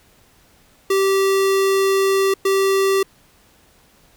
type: tone bursts at uneven times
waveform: square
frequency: 388.7 Hz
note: G4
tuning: 15 cents flat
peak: -15 dBFS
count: 2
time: 0.9-2.34 / 2.45-3.03 s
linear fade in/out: 5 ms
effects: pink hiss -54 dBFS RMS until 4.16 s